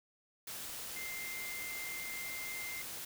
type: tone in noise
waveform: sine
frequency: 2093 Hz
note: C7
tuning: in tune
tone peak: -42 dBFS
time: 0.96-2.82 s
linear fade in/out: 5 ms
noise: white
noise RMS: -44 dBFS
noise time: 0.47-3.05 s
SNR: -1 dB
effects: none